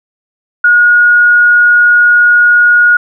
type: tone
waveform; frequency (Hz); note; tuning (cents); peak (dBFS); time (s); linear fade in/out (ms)
sine; 1443; F#6; -44; -3; 0.64-2.97; 5
effects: none